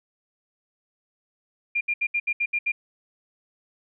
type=tone bursts; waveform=sine; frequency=2400 Hz; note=D7; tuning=37 cents sharp; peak=-21 dBFS; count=8; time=1.75-2.72 s; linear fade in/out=10 ms; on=60 ms; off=70 ms; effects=none